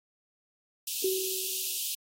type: high-pass noise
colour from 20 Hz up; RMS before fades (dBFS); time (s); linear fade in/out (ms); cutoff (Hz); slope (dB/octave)
white; -33; 0.87-1.95; 5; 2600; 96
type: tone with exponential decay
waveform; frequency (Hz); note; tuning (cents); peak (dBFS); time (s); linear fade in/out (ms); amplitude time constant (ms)
sine; 378.2; F#4; +38; -24; 1.04-1.78; 5; 160
effects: AAC 48 kbps